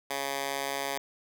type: tone with high-pass filter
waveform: 10% pulse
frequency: 138.59 Hz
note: C#3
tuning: in tune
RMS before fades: -33 dBFS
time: 0.1-0.98 s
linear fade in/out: 5 ms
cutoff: 600 Hz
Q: 0.56
effects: none